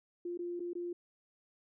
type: tone with dropouts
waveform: sine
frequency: 349.2 Hz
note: F4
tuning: in tune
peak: -36 dBFS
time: 0.25-0.93 s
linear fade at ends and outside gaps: 5 ms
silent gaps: 0.375-0.39 / 0.596-0.602 / 0.733-0.752 s
effects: none